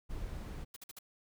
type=noise; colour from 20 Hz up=brown; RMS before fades=-41 dBFS; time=0.09-0.65 s; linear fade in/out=20 ms
type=noise bursts; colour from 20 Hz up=white; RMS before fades=-48 dBFS; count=4; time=0.74-0.989 s; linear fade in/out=5 ms; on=24 ms; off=51 ms
effects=none